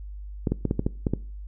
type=clicks; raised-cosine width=3 ms; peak=-10 dBFS; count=8; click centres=0.472 / 0.52 / 0.653 / 0.711 / 0.794 / 0.865 / 1.068 / 1.136 s; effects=noise-tail reverb RT60 0.4 s tail -21 dB re dry + added 50 Hz sine -35 dBFS peak until 1.47 s